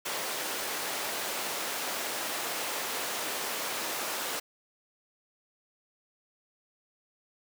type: high-pass noise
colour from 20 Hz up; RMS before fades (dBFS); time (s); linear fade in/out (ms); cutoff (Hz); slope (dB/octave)
pink; -34; 0.05-4.4; 10; 460; 12
effects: none